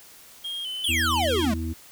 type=tone with vibrato; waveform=triangle; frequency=3136 Hz; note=G7; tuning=in tune; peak=-28 dBFS; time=0.44-1.46 s; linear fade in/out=10 ms; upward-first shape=square; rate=2.4 Hz; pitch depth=55 cents each way
type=exponential sweep; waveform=square; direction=down; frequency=3520 to 198.2 Hz; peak=-23 dBFS; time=0.84-1.54 s; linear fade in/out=5 ms
type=harmonic tone; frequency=81.5 Hz; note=E2; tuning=19 cents flat; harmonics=1 / 3 / 4; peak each=-28 / -33 / -34 dBFS; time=0.88-1.74 s; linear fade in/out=20 ms
effects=white hiss -49 dBFS RMS until 1.91 s